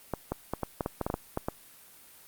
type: clicks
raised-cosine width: 1 ms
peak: -15 dBFS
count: 12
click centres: 0.137 / 0.32 / 0.536 / 0.633 / 0.808 / 0.861 / 1.013 / 1.065 / 1.101 / 1.141 / 1.374 / 1.485 s
effects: white hiss -54 dBFS RMS until 2.27 s + Opus 32 kbps